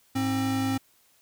square tone pair together, 105.48 / 265.8 Hz, G#2 / C4, +27 / +27 cents, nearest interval octave + major third, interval 1600 cents, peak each -32 / -26 dBFS, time 0.15-0.78 s, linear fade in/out 10 ms, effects white hiss -63 dBFS RMS until 1.21 s

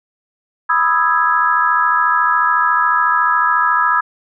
sine chord, E major seventh, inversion second, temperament equal, 987.8 / 1244.5 / 1318.5 / 1661.2 Hz, B5 / D#6 / E6 / G#6, 0 / 0 / 0 / 0 cents, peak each -17 dBFS, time 0.69-4.01 s, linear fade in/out 10 ms, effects none

